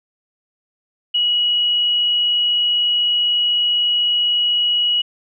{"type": "tone", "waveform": "sine", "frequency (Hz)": 2914, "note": "F#7", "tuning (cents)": -27, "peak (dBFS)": -14, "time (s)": [1.14, 5.02], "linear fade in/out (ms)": 10, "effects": []}